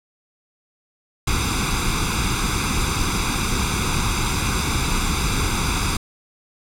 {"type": "noise with comb filter", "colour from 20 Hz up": "pink", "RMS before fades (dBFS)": -21, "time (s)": [1.27, 5.97], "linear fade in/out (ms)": 5, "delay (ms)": 0.82, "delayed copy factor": 0.8, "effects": ["low-pass 10000 Hz 12 dB/octave"]}